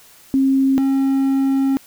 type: tone pair in turn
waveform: sine / triangle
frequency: 268.7 / 270.4 Hz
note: C4 / C#4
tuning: +46 / -43 cents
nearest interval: unison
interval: 11 cents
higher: second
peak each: -12 dBFS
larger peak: neither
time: 0.34-0.78 / 0.78-1.77 s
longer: second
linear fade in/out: 0 ms
effects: white hiss -47 dBFS RMS until 1.86 s